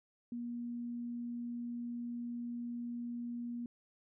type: tone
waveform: sine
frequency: 238.7 Hz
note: A#3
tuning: 41 cents sharp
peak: -38 dBFS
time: 0.32-3.66 s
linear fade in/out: 2 ms
effects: none